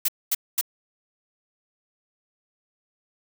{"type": "noise bursts", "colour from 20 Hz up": "blue", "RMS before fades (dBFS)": -22, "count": 3, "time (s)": [0.05, 0.612], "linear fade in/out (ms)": 5, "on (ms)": 34, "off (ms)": 230, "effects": []}